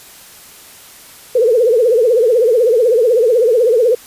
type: tone with vibrato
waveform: sine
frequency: 470.6 Hz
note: A#4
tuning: 16 cents sharp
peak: -8 dBFS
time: 1.35-3.95 s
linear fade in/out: 5 ms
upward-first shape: triangle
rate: 16 Hz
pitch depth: 190 cents each way
effects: white hiss -39 dBFS RMS until 4.06 s + resampled to 32000 Hz